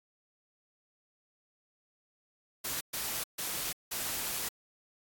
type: noise bursts at uneven times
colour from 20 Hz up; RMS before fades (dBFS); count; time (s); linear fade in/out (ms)
white; -35; 4; 2.64-2.81 / 2.93-3.24 / 3.38-3.73 / 3.91-4.49; 10
effects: AAC 64 kbps